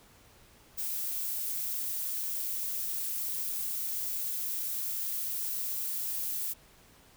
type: noise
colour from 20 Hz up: violet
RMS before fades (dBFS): -34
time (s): 0.77-6.54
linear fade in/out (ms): 20
effects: pink hiss -59 dBFS RMS until 7.16 s